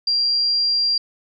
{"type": "tone", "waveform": "sine", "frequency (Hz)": 4757, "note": "D8", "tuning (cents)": 21, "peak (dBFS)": -16, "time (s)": [0.07, 0.98], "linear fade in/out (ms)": 5, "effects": []}